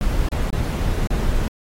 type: noise with dropouts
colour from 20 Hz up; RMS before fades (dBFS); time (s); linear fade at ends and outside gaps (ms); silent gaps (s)
brown; -20; 0.01-1.48; 1; 0.287-0.318 / 0.503-0.528 / 1.072-1.104
effects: AAC 48 kbps